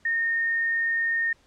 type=tone; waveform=sine; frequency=1836 Hz; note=A#6; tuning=27 cents flat; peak=-22 dBFS; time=0.05-1.33 s; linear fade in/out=5 ms; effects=pink hiss -61 dBFS RMS until 1.46 s + low-pass 7000 Hz 12 dB/octave